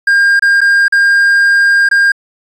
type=tone with dropouts; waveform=triangle; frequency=1608 Hz; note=G6; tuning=44 cents sharp; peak=-4 dBFS; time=0.07-2.12 s; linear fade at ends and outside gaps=5 ms; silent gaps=0.395-0.422 / 0.607-0.614 / 0.882-0.923 / 1.889-1.912 s; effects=resampled to 24000 Hz